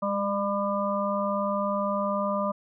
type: harmonic tone with a mistuned harmonic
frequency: 200.1 Hz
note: G3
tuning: 36 cents sharp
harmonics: 1 / 3 / 5 / 6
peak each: -30 / -28 / -32 / -31 dBFS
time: 0.02-2.52 s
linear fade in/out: 10 ms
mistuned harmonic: 1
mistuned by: +21 cents
effects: none